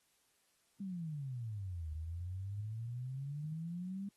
sine exponential two-way sweep, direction down then up, 202.4 to 76.4 to 202.4 Hz, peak -39 dBFS, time 0.8-4.09 s, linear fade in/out 5 ms, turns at 1.91 s, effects white hiss -75 dBFS RMS until 4.16 s + AAC 32 kbps

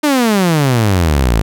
sawtooth exponential sweep, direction down, 308.5 to 51 Hz, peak -6 dBFS, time 0.03-1.42 s, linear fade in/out 10 ms, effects none

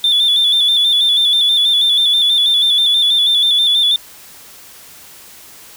sine tone with vibrato, 3502 Hz, A7, 9 cents flat, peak -8 dBFS, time 0.04-3.96 s, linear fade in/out 2 ms, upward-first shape square, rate 6.2 Hz, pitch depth 40 cents each way, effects tanh soft clip ceiling -7 dBFS + white hiss -39 dBFS RMS until 5.76 s

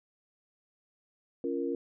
sine chord, Bb minor, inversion first, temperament equal with one note detuned, 277.2 / 345.2 / 466.2 Hz, Db4 / F4 / Bb4, 0 / -20 / 0 cents, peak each -34 dBFS, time 1.44-1.75 s, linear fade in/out 2 ms, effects none

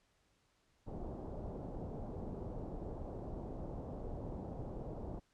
pink low-pass noise, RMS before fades -44 dBFS, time 0.86-5.2 s, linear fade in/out 20 ms, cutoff 740 Hz, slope 24 dB/octave, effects pink hiss -75 dBFS RMS until 5.33 s + low-pass 8000 Hz 12 dB/octave

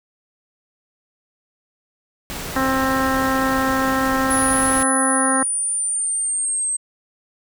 pink noise, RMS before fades -29 dBFS, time 2.3-4.83 s, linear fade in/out 0 ms
harmonic tone, 264.5 Hz, C4, 19 cents sharp, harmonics 1 / 2 / 3 / 4 / 5 / 6 / 7, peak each -21 / -25 / -26 / -25 / -25 / -28 / -28 dBFS, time 2.56-5.43 s, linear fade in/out 2 ms
sine linear sweep, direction down, 10548 to 8270 Hz, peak -19 dBFS, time 4.3-6.77 s, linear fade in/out 10 ms
effects none

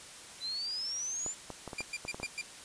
sine exponential sweep, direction up, 3951 to 7290 Hz, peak -34 dBFS, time 0.4-1.35 s, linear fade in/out 50 ms
clicks, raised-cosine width 1 ms, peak -26 dBFS, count 9, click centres 1.263 / 1.503 / 1.677 / 1.732 / 1.806 / 2.051 / 2.145 / 2.2 / 2.231 s
sawtooth tone bursts, 2391 Hz, D7, 30 cents sharp, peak -31 dBFS, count 5, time 1.78-2.415 s, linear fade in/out 5 ms, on 39 ms, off 110 ms
effects white hiss -49 dBFS RMS until 2.64 s + resampled to 22050 Hz

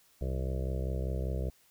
harmonic tone, 65.1 Hz, C2, 8 cents flat, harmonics 1 / 2 / 3 / 5 / 6 / 7 / 8 / 9 / 10, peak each -32 / -37 / -43 / -47 / -45 / -45 / -46 / -46 / -50 dBFS, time 0.21-1.5 s, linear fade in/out 5 ms, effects white hiss -65 dBFS RMS until 1.7 s

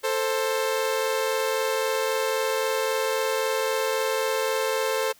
sawtooth tone pair together, 442.7 / 526.5 Hz, A4 / C5, +11 / +11 cents, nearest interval minor third, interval 300 cents, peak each -22 dBFS, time 0.03-5.13 s, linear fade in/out 20 ms, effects white hiss -56 dBFS RMS until 5.19 s

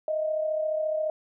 sine tone pair together, 622 / 656.4 Hz, D#5 / E5, -1 / -8 cents, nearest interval minor second, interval 93 cents, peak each -25 / -35 dBFS, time 0.08-1.1 s, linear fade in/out 2 ms, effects none

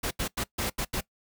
pink noise bursts at uneven times, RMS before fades -30 dBFS, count 6, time 0.03-0.11 / 0.19-0.28 / 0.37-0.44 / 0.58-0.7 / 0.78-0.85 / 0.93-1.01 s, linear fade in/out 10 ms, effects noise-tail reverb RT60 0.1 s tail -20 dB re dry

